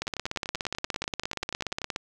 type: two click trains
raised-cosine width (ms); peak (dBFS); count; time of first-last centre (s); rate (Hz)
0.2; -12 / -16; 34 / 19; 0.02-1.961 / 0.07-1.818; 17 / 10.3
effects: none